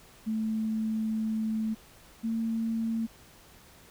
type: tone pair in turn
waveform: sine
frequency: 219.6 / 226 Hz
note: A3 / A3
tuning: -3 / +47 cents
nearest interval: unison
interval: 50 cents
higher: second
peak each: -27 dBFS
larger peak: neither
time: 0.26-1.75 / 2.23-3.07 s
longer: first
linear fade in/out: 20 ms
effects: pink hiss -55 dBFS RMS until 3.9 s